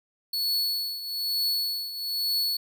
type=tone with tremolo; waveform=45% pulse; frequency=4409 Hz; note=C#8; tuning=10 cents flat; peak=-22 dBFS; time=0.33-2.57 s; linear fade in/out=5 ms; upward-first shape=triangle; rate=1.1 Hz; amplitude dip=75%; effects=none